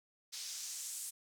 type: noise with band-pass filter sweep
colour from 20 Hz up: white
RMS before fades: -44 dBFS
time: 0.32-1.11 s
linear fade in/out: 20 ms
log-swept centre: 4800 to 8800 Hz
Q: 1.8
effects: none